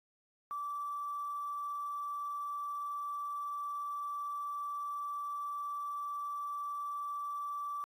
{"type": "tone with quantisation", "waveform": "sine", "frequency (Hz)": 1161, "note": "D6", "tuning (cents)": -20, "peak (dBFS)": -36, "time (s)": [0.51, 7.84], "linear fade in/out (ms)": 0, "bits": 10, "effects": ["AAC 48 kbps"]}